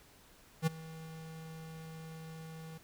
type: tone with ADSR envelope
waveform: square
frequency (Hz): 160.8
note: E3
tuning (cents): -43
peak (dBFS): -26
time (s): 0.62-2.78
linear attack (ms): 48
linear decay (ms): 15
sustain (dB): -20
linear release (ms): 7
effects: pink hiss -61 dBFS RMS until 2.83 s